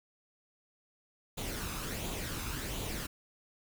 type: noise with flanger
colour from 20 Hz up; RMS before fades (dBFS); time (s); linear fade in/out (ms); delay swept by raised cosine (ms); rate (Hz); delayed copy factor
pink; -38; 1.37-3.07; 10; 0.28 to 0.81; 1.4; +0.5
effects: none